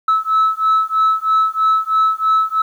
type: beating tone pair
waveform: sine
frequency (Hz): 1300 / 1303.1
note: E6 / E6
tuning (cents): -24 / -20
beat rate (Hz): 3.1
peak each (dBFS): -14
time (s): 0.08-2.62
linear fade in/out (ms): 5
effects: tanh soft clip ceiling -8 dBFS + 8-bit